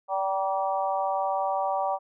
harmonic tone with a mistuned harmonic, 193.2 Hz, G3, 25 cents flat, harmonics 3 / 4 / 5 / 6, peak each -30 / -27 / -31 / -34 dBFS, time 0.08-1.99 s, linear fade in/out 50 ms, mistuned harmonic 5, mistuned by -22 cents, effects none

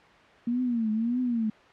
sine tone with vibrato, 233.1 Hz, A#3, in tune, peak -24 dBFS, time 0.47-1.5 s, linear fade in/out 5 ms, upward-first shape triangle, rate 1.7 Hz, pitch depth 160 cents each way, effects white hiss -53 dBFS RMS until 1.72 s + low-pass 2000 Hz 12 dB/octave

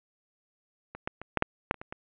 clicks, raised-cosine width 0.5 ms, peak -25 / -16 / -24 / -10 / -7 / -6 / -29 / -25 / -22 dBFS, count 9, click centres 0.95 / 1.075 / 1.216 / 1.373 / 1.424 / 1.711 / 1.743 / 1.815 / 1.925 s, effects resampled to 8000 Hz + 8-bit

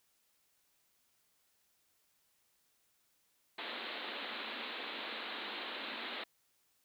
white band-pass noise, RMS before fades -43 dBFS, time 3.58-6.24 s, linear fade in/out 5 ms, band 210 to 4100 Hz, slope 96 dB/octave, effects white hiss -75 dBFS RMS until 6.84 s

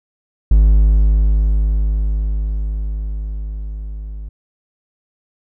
triangle tone with level ramp, 51.91 Hz, G#1, in tune, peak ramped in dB -4 to -24 dBFS, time 0.51-4.29 s, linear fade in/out 5 ms, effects none

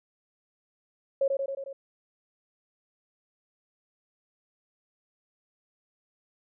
sine tone with echo, 547 Hz, C#5, 23 cents flat, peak -21 dBFS, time 1.21-1.28 s, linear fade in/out 5 ms, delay 90 ms, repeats 5, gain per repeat -3 dB, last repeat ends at 1.73 s, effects none

